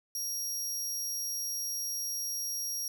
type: tone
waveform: 25% pulse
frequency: 5640 Hz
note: F8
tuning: 16 cents sharp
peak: -28 dBFS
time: 0.15-2.88 s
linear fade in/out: 2 ms
effects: none